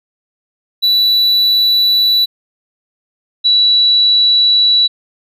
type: tone pair in turn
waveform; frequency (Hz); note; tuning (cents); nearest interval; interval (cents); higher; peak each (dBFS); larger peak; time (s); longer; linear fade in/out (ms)
triangle / sine; 3951 / 3934; B7 / B7; 0 / -7; unison; 7; first; -7; neither; 0.82-2.26 / 3.44-4.88; neither; 20
effects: none